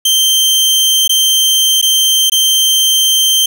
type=tone with dropouts; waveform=sawtooth; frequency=3136 Hz; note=G7; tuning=in tune; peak=-5 dBFS; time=0.05-3.46 s; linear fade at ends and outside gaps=5 ms; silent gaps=1.078-1.093 / 1.815-1.825 / 2.298-2.319 s; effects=none